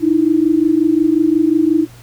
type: tone pair together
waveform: sine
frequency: 304.4 / 330 Hz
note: D#4 / E4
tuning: -38 / +2 cents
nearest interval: minor second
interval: 140 cents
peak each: -13 dBFS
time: 0-1.87 s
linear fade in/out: 50 ms
effects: added 120 Hz sine -39 dBFS peak until 2.02 s + pink hiss -44 dBFS RMS until 2.02 s